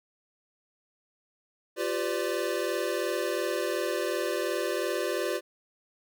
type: chord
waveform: square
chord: G dominant seventh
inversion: third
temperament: equal with one note detuned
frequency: 349.2 / 392 / 506.9 / 587.3 Hz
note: F4 / G4 / B4 / D5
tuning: 0 / 0 / +45 / 0 cents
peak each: -34 dBFS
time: 1.76-5.41 s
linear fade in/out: 50 ms
effects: none